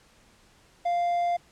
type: tone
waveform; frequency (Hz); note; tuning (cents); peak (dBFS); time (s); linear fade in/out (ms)
triangle; 697; F5; -4; -21; 0.85-1.37; 10
effects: pink hiss -59 dBFS RMS until 1.51 s + low-pass 9000 Hz 12 dB/octave